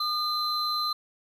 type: tone pair together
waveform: triangle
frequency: 1212 / 4077 Hz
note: D#6 / C8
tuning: -46 / -46 cents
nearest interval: octave + major sixth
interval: 2100 cents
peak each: -27 dBFS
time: 0-0.93 s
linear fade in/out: 5 ms
effects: none